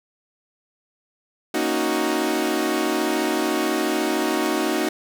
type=chord; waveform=sawtooth; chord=D# minor seventh; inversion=second; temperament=equal; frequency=233.1 / 277.2 / 311.1 / 370 Hz; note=A#3 / C#4 / D#4 / F#4; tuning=0 / 0 / 0 / 0 cents; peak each=-25 / -24 / -20 / -21 dBFS; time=1.54-4.89 s; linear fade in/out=5 ms; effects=none